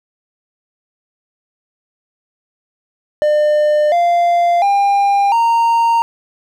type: tone with pitch steps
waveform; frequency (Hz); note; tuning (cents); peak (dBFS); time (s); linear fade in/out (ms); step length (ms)
triangle; 600 / 693.2 / 800.9 / 925.3; D5 / F5 / G5 / A#5; +37 / -13 / +37 / -13; -8; 3.22-6.02; 0; 700
effects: none